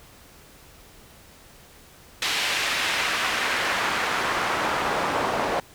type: noise with band-pass filter sweep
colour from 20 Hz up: pink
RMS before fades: -25 dBFS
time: 2.22-5.6 s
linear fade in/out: 2 ms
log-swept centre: 3000 to 750 Hz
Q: 1
effects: pink hiss -50 dBFS RMS until 5.74 s